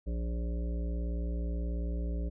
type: harmonic tone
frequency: 58.5 Hz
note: A#1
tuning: 7 cents sharp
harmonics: 1 / 3 / 5 / 7 / 9 / 10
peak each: -31 / -41 / -45 / -48 / -50 / -51 dBFS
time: 0.06-2.3 s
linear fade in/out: 20 ms
effects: none